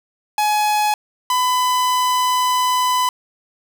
45% pulse tone pair in turn, 843 / 1002.5 Hz, G#5 / B5, +26 / +26 cents, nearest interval minor third, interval 300 cents, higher second, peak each -15 dBFS, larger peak neither, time 0.38-0.94 / 1.3-3.09 s, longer second, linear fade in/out 2 ms, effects none

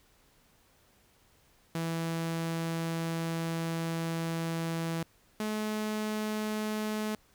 sawtooth tone pair in turn, 165 / 214.3 Hz, E3 / A3, +2 / -45 cents, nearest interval perfect fourth, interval 453 cents, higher second, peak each -27 dBFS, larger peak neither, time 1.75-5.03 / 5.4-7.15 s, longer first, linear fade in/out 2 ms, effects pink hiss -65 dBFS RMS until 7.34 s

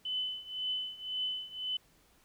sine tone with tremolo, 3018 Hz, F#7, 34 cents sharp, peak -30 dBFS, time 0.05-1.77 s, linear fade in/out 5 ms, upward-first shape triangle, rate 1.9 Hz, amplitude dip 90%, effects pink hiss -66 dBFS RMS until 2.24 s

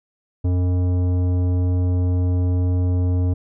sine tone with tanh clipping, 89.9 Hz, F#2, 49 cents flat, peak -18 dBFS, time 0.44-3.34 s, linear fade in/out 10 ms, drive 13 dB, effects none

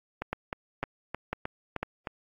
two click trains, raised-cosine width 0.5 ms, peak -15 / -17 dBFS, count 4 / 7, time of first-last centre 0.33-1.83 / 0.22-2.072 s, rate 2 / 3.24 Hz, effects AAC 32 kbps

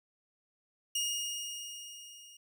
20% pulse tone with level ramp, 2854 Hz, F7, 37 cents sharp, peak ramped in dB -25 to -48 dBFS, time 0.95-2.37 s, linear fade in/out 5 ms, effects none

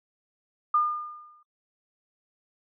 sine tone with exponential decay, 1211 Hz, D#6, 47 cents flat, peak -18 dBFS, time 0.74-1.43 s, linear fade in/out 5 ms, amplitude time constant 150 ms, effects noise-tail reverb RT60 0.1 s tail -19 dB re dry

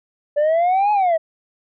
sine exponential two-way sweep, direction up then down, 577 to 850 to 630 Hz, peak -11 dBFS, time 0.36-1.18 s, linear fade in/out 20 ms, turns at 0.92 s, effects tanh soft clip ceiling -13 dBFS

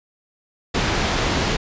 pink low-pass noise, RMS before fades -21 dBFS, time 0.74-1.57 s, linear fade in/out 10 ms, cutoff 5400 Hz, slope 12 dB/octave, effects resampled to 16000 Hz

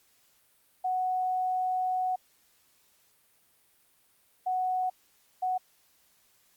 sine tone bursts at uneven times, 740 Hz, F#5, in tune, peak -26 dBFS, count 3, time 0.84-2.16 / 4.46-4.9 / 5.42-5.58 s, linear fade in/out 10 ms, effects white hiss -66 dBFS RMS until 6.56 s + Opus 48 kbps

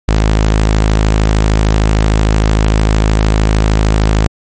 sawtooth tone, 53.2 Hz, G#1, 42 cents sharp, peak -4 dBFS, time 0.08-4.27 s, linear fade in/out 5 ms, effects MP3 32 kbps

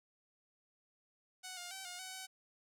5% pulse tone with pitch steps, 742 / 709 / 767 / 715 / 751 / 756 Hz, F#5 / F5 / G5 / F5 / F#5 / F#5, +5 / +26 / -38 / +41 / +26 / +37 cents, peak -33 dBFS, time 1.43-2.27 s, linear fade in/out 20 ms, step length 140 ms, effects none

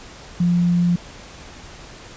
sine tone, 174.61 Hz, F3, in tune, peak -14 dBFS, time 0.4-0.96 s, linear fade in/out 5 ms, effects pink hiss -40 dBFS RMS until 2.16 s + resampled to 16000 Hz

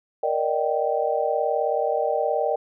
sine chord, Eb major seventh, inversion second, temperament just, 466.7 / 583.4 / 622.3 / 777.8 Hz, Bb4 / D5 / Eb5 / G5, +2 / -12 / 0 / -14 cents, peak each -26 dBFS, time 0.23-2.56 s, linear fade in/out 5 ms, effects none

